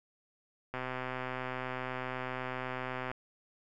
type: click train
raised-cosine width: 0.5 ms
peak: -22 dBFS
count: 305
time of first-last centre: 0.74-3.115 s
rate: 128 Hz
effects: none